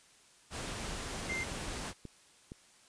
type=noise; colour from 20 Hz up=pink; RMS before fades=-40 dBFS; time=0.5-1.94 s; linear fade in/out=50 ms
type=tone; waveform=triangle; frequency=2093 Hz; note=C7; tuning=in tune; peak=-33 dBFS; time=1.29-1.44 s; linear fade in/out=10 ms
type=clicks; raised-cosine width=3 ms; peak=-31 dBFS; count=4; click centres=1.322 / 1.683 / 2.053 / 2.519 s
effects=white hiss -62 dBFS RMS until 2.88 s + resampled to 22050 Hz

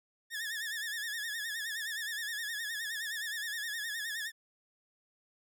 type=tone with vibrato; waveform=sawtooth; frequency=1760 Hz; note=A6; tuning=in tune; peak=-32 dBFS; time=0.3-4.32 s; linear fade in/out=50 ms; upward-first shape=sine; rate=9.6 Hz; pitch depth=100 cents each way; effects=none

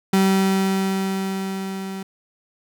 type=tone with level ramp; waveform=35% pulse; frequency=192.3 Hz; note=G3; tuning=33 cents flat; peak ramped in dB=-12 to -27 dBFS; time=0.13-2.03 s; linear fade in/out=5 ms; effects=none

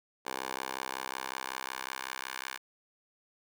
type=tone with high-pass filter sweep; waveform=10% pulse; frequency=65.41 Hz; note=C2; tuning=in tune; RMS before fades=-39 dBFS; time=0.25-2.58 s; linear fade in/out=20 ms; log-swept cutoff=640 to 1400 Hz; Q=1.2; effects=none

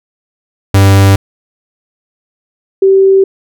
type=tone pair in turn; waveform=45% pulse / sine; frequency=98 / 386.5 Hz; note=G2 / G4; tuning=0 / -24 cents; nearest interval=2 octaves; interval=2376 cents; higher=second; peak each=-3 dBFS; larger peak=neither; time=0.74-1.16 / 2.82-3.24 s; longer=neither; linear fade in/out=5 ms; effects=none

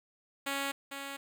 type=tone with echo; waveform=5% pulse; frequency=277.2 Hz; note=C#4; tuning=in tune; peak=-21 dBFS; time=0.46-0.72 s; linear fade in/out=10 ms; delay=450 ms; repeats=1; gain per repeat=-7 dB; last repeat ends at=1.17 s; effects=none

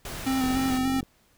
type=noise; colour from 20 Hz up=pink; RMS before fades=-36 dBFS; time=0.05-0.78 s; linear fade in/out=2 ms
type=tone with vibrato; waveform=square; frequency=261.1 Hz; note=C4; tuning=3 cents flat; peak=-24 dBFS; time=0.26-1.01 s; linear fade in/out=10 ms; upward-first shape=square; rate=3.4 Hz; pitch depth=22 cents each way
type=click train; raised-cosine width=3 ms; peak=-23 dBFS; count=28; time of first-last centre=0.44-1.03 s; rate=45.8 Hz
effects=pink hiss -63 dBFS RMS until 1.37 s

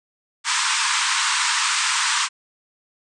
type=band-pass noise; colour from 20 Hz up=pink; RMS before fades=-21 dBFS; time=0.44-2.29 s; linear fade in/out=50 ms; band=910 to 9000 Hz; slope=96 dB/octave; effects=none

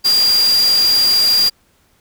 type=tone in noise; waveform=sine; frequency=4786 Hz; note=D8; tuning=32 cents sharp; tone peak=-10 dBFS; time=0.04-1.5 s; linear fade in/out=20 ms; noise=white; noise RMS=-23 dBFS; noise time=0.04-1.5 s; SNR=+10 dB; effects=pink hiss -57 dBFS RMS until 2 s

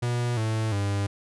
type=tone with pitch steps; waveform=45% pulse; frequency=120.9 / 110.23 / 100.5 Hz; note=B2 / A2 / G2; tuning=-36 / +4 / +44 cents; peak=-24 dBFS; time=0.02-1.07 s; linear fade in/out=10 ms; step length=350 ms; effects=resampled to 24000 Hz

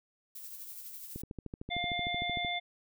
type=noise with tremolo; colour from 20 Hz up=violet; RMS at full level=-44 dBFS; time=0.35-1.22 s; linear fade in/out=5 ms; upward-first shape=sine; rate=12 Hz; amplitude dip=40%
type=click train; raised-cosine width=3 ms; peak=-27 dBFS; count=18; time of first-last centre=1.16-2.448 s; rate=13.2 Hz
type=harmonic tone; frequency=704 Hz; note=F5; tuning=14 cents sharp; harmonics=1 / 3 / 5; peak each=-36 / -36 / -36 dBFS; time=1.7-2.6 s; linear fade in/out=20 ms
effects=none

